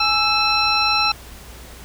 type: tone cluster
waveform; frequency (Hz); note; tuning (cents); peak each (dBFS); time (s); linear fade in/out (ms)
sine; 836 / 1331 / 2615 / 4061 / 5530; G#5 / E6 / E7 / B7 / F8; +11 / +16 / -15 / +48 / -18; -23 / -21 / -21 / -20 / -25; 0-1.12; 5
effects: added 60 Hz sine -40 dBFS peak until 1.84 s + pink hiss -41 dBFS RMS until 1.84 s